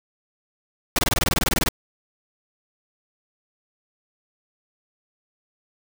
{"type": "noise bursts", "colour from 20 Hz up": "pink", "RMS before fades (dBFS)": -20, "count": 15, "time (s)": [0.96, 1.687], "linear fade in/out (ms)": 2, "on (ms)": 27, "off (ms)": 23, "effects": []}